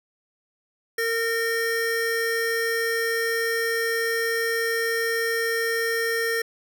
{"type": "tone pair together", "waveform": "square", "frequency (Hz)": [458.3, 1833.2], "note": ["A#4", "A#6"], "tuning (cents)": [-29, -29], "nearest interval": "2 octaves", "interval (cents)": 2400, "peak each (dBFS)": -26, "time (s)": [0.98, 6.42], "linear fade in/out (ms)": 5, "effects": []}